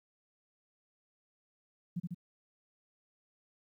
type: tone with echo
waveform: sine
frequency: 174.61 Hz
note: F3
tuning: in tune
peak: -32 dBFS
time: 1.96-2 s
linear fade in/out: 10 ms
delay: 73 ms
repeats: 2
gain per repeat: -2 dB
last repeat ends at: 2.146 s
effects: 12-bit